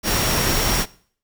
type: tone in noise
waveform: sine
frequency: 5588 Hz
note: F8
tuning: in tune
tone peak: -27 dBFS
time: 0.03-0.86 s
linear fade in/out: 50 ms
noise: pink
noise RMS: -20 dBFS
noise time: 0.03-0.86 s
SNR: -10 dB
effects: noise-tail reverb RT60 0.5 s tail -20 dB re dry